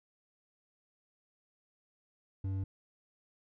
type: tone with hard clipping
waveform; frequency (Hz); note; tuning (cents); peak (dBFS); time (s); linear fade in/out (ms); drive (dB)
sine; 96.2; G2; -32; -34; 2.44-2.64; 5; 6
effects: none